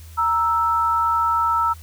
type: tone pair together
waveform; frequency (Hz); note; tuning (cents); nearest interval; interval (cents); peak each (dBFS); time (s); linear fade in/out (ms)
sine; 932.3 / 1318.5; A#5 / E6; 0 / 0; tritone; 600; -21 / -18; 0.17-1.74; 20
effects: added 81 Hz sine -38 dBFS peak until 1.82 s + white hiss -49 dBFS RMS until 1.82 s